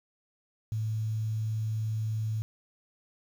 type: tone with quantisation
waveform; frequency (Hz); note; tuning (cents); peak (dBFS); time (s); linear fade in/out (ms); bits
sine; 109.6; A2; -6; -28; 0.72-2.42; 0; 9
effects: none